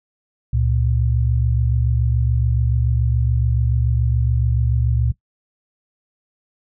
sine tone pair together, 69.52 / 116.54 Hz, C#2 / A#2, +6 / 0 cents, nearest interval major sixth, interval 894 cents, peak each -18 dBFS, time 0.53-5.12 s, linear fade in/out 5 ms, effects noise-tail reverb RT60 0.1 s tail -19 dB re dry

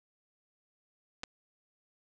clicks, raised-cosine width 0.2 ms, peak -22 dBFS, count 2, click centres 1.234 / 1.238 s, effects resampled to 22050 Hz + 8-bit

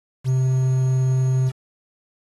triangle tone with quantisation, 129.9 Hz, C3, 12 cents flat, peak -14 dBFS, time 0.24-1.52 s, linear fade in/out 50 ms, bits 7, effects AAC 32 kbps

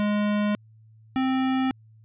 square tone pair in turn, 207.7 / 261.7 Hz, G#3 / C4, 0 / 0 cents, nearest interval major third, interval 400 cents, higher second, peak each -22 dBFS, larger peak neither, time 0-0.55 / 1.16-1.71 s, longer neither, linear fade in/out 0 ms, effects added 110 Hz sine -50 dBFS peak until 2.04 s + resampled to 8000 Hz

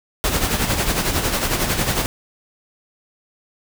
pink noise with tremolo, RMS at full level -18 dBFS, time 0.24-2.06 s, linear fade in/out 0 ms, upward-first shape sine, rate 11 Hz, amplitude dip 55%, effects none

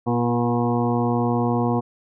harmonic tone with a mistuned harmonic, 120 Hz, B2, 49 cents flat, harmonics 1 / 2 / 3 / 4 / 6 / 7 / 8 / 9, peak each -24 / -22 / -28 / -27 / -28 / -32 / -31 / -33 dBFS, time 0.06-1.81 s, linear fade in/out 20 ms, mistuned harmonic 3, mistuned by -27 cents, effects none

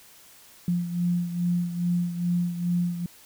sine beating tone pair, 174.61 / 177.01 Hz, F3 / F3, 0 / +24 cents, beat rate 2.4 Hz, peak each -24 / -30 dBFS, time 0.68-3.06 s, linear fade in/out 2 ms, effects white hiss -52 dBFS RMS until 3.25 s

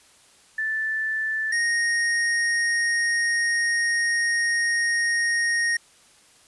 sine / square tone pair in turn, 1759 / 1863.6 Hz, A6 / A#6, -1 / -1 cents, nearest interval minor second, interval 100 cents, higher second, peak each -23 / -21 dBFS, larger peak second, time 0.58-1.52 / 1.52-5.77 s, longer second, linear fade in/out 5 ms, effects white hiss -55 dBFS RMS until 6.47 s + resampled to 24000 Hz

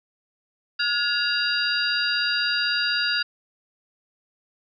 sine tone cluster, 1436 / 1686 / 2792 / 3819 / 4760 Hz, F6 / G#6 / F7 / A#7 / D8, +48 / +26 / -1 / +41 / +22 cents, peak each -25 / -30 / -28 / -31 / -26 dBFS, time 0.79-3.23 s, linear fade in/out 10 ms, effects none

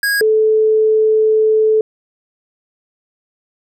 square / sine tone pair in turn, 1644 / 435.4 Hz, G#6 / A4, -18 / -18 cents, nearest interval octave + major seventh, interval 2300 cents, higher first, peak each -14 / -9 dBFS, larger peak second, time 0.03-0.21 / 0.21-1.81 s, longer second, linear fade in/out 2 ms, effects none

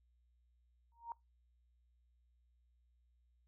sine tone with exponential growth, 932.3 Hz, A#5, in tune, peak -38 dBFS, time 0.92-1.12 s, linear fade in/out 1 ms, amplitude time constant 42 ms, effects noise-tail reverb RT60 0.2 s tail -23 dB re dry + added 60 Hz sine -70 dBFS peak until 3.47 s

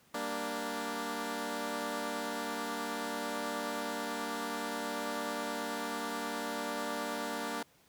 10% pulse chord, G minor, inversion none, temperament equal, 196 / 233.1 / 293.7 Hz, G3 / Bb3 / D4, 0 / 0 / 0 cents, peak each -36 / -30 / -30 dBFS, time 0.14-7.63 s, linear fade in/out 5 ms, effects pink hiss -65 dBFS RMS until 7.88 s + high-pass 100 Hz 12 dB/octave

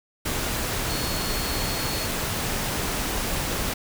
sine tone in noise, 4346 Hz, C#8, 35 cents flat, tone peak -34 dBFS, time 0.89-2.07 s, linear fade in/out 10 ms, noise pink, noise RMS -27 dBFS, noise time 0.25-3.74 s, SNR -10 dB, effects none

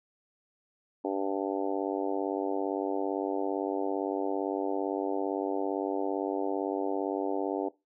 harmonic tone, 97.7 Hz, G2, 5 cents flat, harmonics 3 / 4 / 5 / 6 / 7 / 8 / 9, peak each -32 / -34 / -36 / -38 / -39 / -40 / -41 dBFS, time 1.04-7.69 s, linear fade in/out 10 ms, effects noise-tail reverb RT60 0.2 s tail -17 dB re dry

